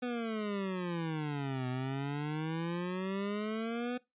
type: exponential two-way sweep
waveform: 25% pulse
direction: down then up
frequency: 250 to 125.8 to 250 Hz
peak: -30 dBFS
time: 0.02-3.98 s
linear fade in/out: 10 ms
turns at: 1.68 s
effects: noise-tail reverb RT60 0.2 s tail -21 dB re dry + resampled to 8000 Hz